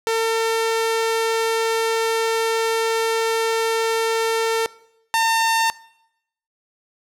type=tone pair in turn; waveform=sawtooth; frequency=451.6 / 905.2 Hz; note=A4 / A5; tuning=+45 / +49 cents; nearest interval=octave; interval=1204 cents; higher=second; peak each=-14 / -12 dBFS; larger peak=second; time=0.07-4.66 / 5.14-5.7 s; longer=first; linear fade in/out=0 ms; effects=noise-tail reverb RT60 0.8 s tail -21 dB re dry + low-pass 12000 Hz 12 dB/octave